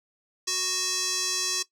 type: tone with band-pass filter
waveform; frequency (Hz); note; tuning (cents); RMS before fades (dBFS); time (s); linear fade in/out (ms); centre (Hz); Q
square; 370; F#4; 0; -28; 0.47-1.63; 10; 5900; 3
effects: noise-tail reverb RT60 0.1 s tail -17 dB re dry